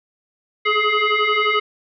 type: tone with frequency modulation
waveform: sine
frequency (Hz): 415.3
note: G#4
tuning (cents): 0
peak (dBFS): -15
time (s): 0.65-1.6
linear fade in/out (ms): 10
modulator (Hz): 842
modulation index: 2.9
effects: none